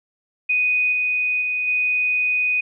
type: tone with level steps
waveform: sine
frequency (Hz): 2489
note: D#7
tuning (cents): 0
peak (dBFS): -16 / -18 / -20 / -17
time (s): 0.49-2.61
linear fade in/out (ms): 10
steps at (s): 0.92 / 1.41 / 1.67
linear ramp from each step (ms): 10
effects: none